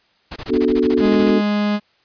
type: noise bursts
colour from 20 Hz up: pink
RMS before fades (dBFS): -30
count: 14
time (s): 0.31-1.312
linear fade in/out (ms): 10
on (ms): 53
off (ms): 20
type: chord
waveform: sine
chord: B minor seventh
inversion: none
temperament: equal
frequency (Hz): 246.9 / 293.7 / 370 / 440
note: B3 / D4 / F#4 / A4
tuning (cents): 0 / 0 / 0 / 0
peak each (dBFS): -19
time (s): 0.48-1.42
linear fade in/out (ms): 50
type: tone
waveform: 45% pulse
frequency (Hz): 207.7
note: G#3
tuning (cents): 0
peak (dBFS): -16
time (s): 0.99-1.8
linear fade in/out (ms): 50
effects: white hiss -59 dBFS RMS until 2.04 s + resampled to 11025 Hz